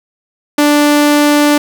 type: tone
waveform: sawtooth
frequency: 293.7 Hz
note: D4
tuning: in tune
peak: -3 dBFS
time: 0.58-1.58 s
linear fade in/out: 5 ms
effects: none